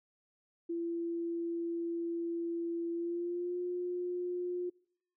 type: tone with pitch glide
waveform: sine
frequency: 338.1 to 356.3 Hz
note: E4 to F4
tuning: +44 to +35 cents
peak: -33 dBFS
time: 0.69-4.7 s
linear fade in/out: 10 ms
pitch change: +91 cents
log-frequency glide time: 2.92-3.58 s
effects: noise-tail reverb RT60 0.7 s tail -26 dB re dry